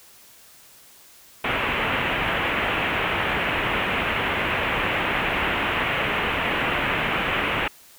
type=low-pass noise; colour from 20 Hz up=white; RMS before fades=-24 dBFS; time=1.44-7.68 s; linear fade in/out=5 ms; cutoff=2900 Hz; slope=48 dB/octave; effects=white hiss -50 dBFS RMS until 7.98 s